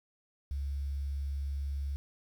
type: tone with quantisation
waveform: sine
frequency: 69.8 Hz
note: C#2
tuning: 13 cents sharp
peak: -32 dBFS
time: 0.51-1.96 s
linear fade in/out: 0 ms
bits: 10
effects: none